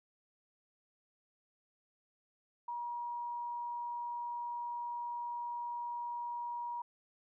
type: tone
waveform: sine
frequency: 955 Hz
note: A#5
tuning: 42 cents sharp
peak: -37 dBFS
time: 2.68-6.82 s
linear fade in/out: 5 ms
effects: none